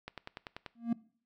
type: click train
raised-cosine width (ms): 0.3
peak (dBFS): -25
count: 7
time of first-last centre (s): 0.08-0.663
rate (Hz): 10.3
type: tone with exponential growth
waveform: triangle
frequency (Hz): 233.1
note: A#3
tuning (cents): 0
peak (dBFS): -22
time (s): 0.75-0.93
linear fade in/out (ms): 5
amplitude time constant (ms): 38
effects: noise-tail reverb RT60 0.5 s tail -21 dB re dry